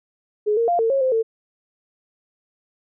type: tone with pitch steps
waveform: sine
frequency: 420.9 / 463.2 / 696 / 452.5 / 545 / 519 / 449.6 Hz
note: G#4 / A#4 / F5 / A4 / C#5 / C5 / A4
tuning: +23 / -11 / -6 / +48 / -29 / -14 / +37 cents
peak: -16 dBFS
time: 0.46-1.23 s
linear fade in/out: 20 ms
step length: 110 ms
effects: none